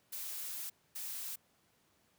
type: noise bursts at uneven times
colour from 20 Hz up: blue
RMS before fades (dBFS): -42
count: 2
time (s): 0.12-0.7 / 0.95-1.36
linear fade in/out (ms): 10
effects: pink hiss -72 dBFS RMS until 2.18 s + high-pass 100 Hz 12 dB/octave